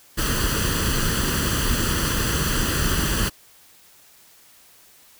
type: noise with comb filter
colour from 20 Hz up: pink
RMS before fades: -22 dBFS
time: 0.17-3.3 s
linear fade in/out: 20 ms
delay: 0.66 ms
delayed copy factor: +0.7
effects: white hiss -52 dBFS RMS until 5.19 s